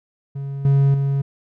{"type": "tone with level steps", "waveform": "triangle", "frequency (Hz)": 138.59, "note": "C#3", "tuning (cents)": 0, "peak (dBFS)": [-23, -10, -15], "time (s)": [0.35, 1.22], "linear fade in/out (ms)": 10, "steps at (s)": [0.65, 0.94], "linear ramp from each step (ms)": 2, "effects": []}